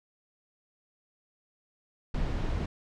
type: noise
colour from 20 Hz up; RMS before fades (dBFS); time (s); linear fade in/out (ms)
brown; -30; 2.14-2.66; 5
effects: low-pass 5000 Hz 12 dB/octave